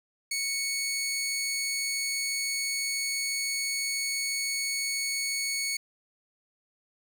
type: tone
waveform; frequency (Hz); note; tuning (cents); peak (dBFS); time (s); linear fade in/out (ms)
15% pulse; 2217; C#7; 0; -22; 0.31-5.77; 5
effects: none